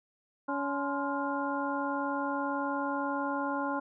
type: harmonic tone with a mistuned harmonic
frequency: 281.5 Hz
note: C#4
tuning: 27 cents sharp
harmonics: 1 / 2 / 3 / 4 / 5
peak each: -34 / -37 / -36 / -36 / -38 dBFS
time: 0.48-3.8 s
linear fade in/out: 10 ms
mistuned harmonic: 4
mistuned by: -130 cents
effects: none